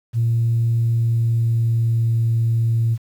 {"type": "tone with pitch glide", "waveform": "sine", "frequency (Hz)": [115.9, 114.77], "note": ["A#2", "A#2"], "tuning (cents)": [-10, -27], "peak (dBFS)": -14, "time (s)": [0.13, 2.98], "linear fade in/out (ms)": 50, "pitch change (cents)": -17, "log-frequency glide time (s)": [0.79, 2.18], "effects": ["tanh soft clip ceiling -11 dBFS", "8-bit"]}